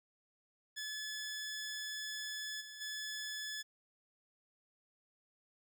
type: tone with level steps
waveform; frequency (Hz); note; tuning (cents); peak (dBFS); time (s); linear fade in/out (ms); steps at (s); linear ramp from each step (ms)
15% pulse; 1718; A6; -42; -34 / -42 / -34; 0.76-3.63; 20; 2.6 / 2.8; 20
effects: none